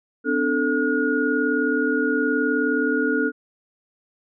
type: tone cluster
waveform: sine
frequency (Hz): 256.5 / 295.6 / 442.2 / 1440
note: C4 / D4 / A4 / F#6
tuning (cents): -34 / +11 / +9 / -47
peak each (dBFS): -24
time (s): 0.24-3.32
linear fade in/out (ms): 50
effects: none